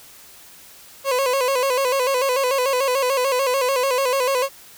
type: tone with vibrato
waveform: 30% pulse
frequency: 523.3 Hz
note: C5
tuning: in tune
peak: -15 dBFS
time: 1.04-4.49 s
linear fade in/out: 50 ms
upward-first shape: square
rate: 6.8 Hz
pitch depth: 77 cents each way
effects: white hiss -45 dBFS RMS until 4.77 s